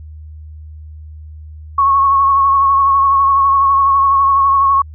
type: tone with vibrato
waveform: sine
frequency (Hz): 1100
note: C#6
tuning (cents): -14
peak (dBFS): -8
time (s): 1.78-4.82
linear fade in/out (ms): 5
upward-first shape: triangle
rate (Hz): 12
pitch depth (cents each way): 36
effects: added 77 Hz sine -30 dBFS peak until 4.94 s